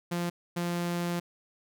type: tone bursts at uneven times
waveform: sawtooth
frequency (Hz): 173.5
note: F3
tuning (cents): -11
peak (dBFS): -25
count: 2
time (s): 0.11-0.3 / 0.56-1.2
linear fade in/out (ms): 10
effects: none